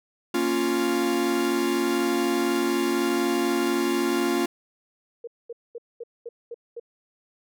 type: chord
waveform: 45% pulse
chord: Bb minor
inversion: none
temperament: equal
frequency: 233.1 / 277.2 / 349.2 Hz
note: Bb3 / Db4 / F4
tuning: 0 / 0 / 0 cents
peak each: -29 / -27 / -24 dBFS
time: 0.34-4.46 s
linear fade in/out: 5 ms
type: tone bursts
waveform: sine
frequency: 470 Hz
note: A#4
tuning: 14 cents sharp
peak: -32 dBFS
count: 7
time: 5.24-6.798 s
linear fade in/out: 5 ms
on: 34 ms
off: 220 ms
effects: none